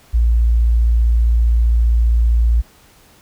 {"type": "tone", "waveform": "sine", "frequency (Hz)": 57.6, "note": "A#1", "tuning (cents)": -20, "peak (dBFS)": -10, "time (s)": [0.13, 2.62], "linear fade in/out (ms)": 20, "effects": ["pink hiss -49 dBFS RMS until 3.21 s"]}